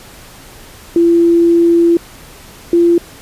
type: tone pair in turn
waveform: sine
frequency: 339.3 / 342.5 Hz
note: F4 / F4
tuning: -50 / -34 cents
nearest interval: unison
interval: 16 cents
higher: second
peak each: -6 dBFS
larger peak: neither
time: 0.96-1.97 / 2.73-2.98 s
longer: first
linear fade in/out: 2 ms
effects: pink hiss -37 dBFS RMS until 3.21 s + resampled to 32000 Hz